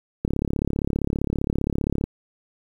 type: click train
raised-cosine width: 3 ms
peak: -10 dBFS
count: 64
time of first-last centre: 0.25-2.04 s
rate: 35.2 Hz
effects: 8-bit